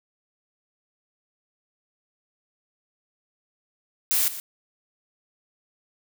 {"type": "noise with echo", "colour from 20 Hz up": "blue", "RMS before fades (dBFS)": -22, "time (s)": [4.11, 4.28], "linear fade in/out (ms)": 0, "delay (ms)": 120, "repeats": 1, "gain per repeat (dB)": -13, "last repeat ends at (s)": 4.4, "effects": []}